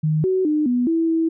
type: tone with pitch steps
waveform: sine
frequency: 154.9 / 374.8 / 303.2 / 245.6 / 328.4 / 326 Hz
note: D#3 / F#4 / D#4 / B3 / E4 / E4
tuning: -7 / +22 / -45 / -9 / -6 / -19 cents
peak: -16 dBFS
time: 0.03-1.29 s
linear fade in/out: 10 ms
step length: 210 ms
effects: none